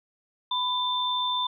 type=tone pair together; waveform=sine; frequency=998 / 3556 Hz; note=B5 / A7; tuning=+18 / +18 cents; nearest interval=octave + minor seventh; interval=2200 cents; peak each=-27 / -27 dBFS; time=0.51-1.47 s; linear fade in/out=5 ms; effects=none